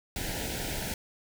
pink band-stop noise, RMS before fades -34 dBFS, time 0.16-0.94 s, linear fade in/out 2 ms, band 940 to 1400 Hz, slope 96 dB/octave, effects none

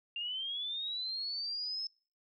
sine linear sweep, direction up, 2773 to 5250 Hz, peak -35 dBFS, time 0.16-1.87 s, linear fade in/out 2 ms, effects noise-tail reverb RT60 0.4 s tail -24 dB re dry

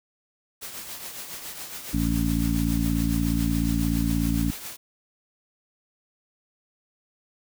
white noise with tremolo, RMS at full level -35 dBFS, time 0.61-4.77 s, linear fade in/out 20 ms, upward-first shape triangle, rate 7.2 Hz, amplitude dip 55%
harmonic tone, 56.8 Hz, A#1, 44 cents flat, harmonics 1 / 2 / 3 / 4 / 5, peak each -26 / -31 / -28 / -28 / -27 dBFS, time 1.93-4.51 s, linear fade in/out 10 ms
effects none

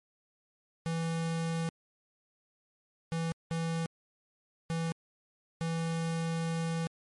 square tone bursts at uneven times, 164.81 Hz, E3, in tune, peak -31 dBFS, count 5, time 0.86-1.69 / 3.12-3.32 / 3.51-3.86 / 4.7-4.92 / 5.61-6.87 s, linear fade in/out 0 ms, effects MP3 48 kbps

